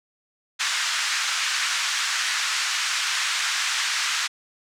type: band-pass noise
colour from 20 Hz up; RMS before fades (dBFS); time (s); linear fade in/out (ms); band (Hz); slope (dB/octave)
pink; -25; 0.59-4.28; 20; 1300 to 7400; 24
effects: none